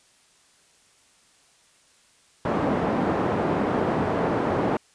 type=band-pass noise; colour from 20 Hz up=pink; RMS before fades=-24 dBFS; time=2.45-4.77 s; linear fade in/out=2 ms; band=180 to 950 Hz; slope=12 dB/octave; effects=white hiss -59 dBFS RMS until 4.94 s + resampled to 22050 Hz